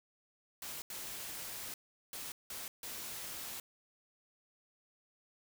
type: noise bursts at uneven times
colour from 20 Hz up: white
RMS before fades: -44 dBFS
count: 5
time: 0.62-0.82 / 0.9-1.74 / 2.13-2.32 / 2.5-2.68 / 2.83-3.6 s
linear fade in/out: 2 ms
effects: none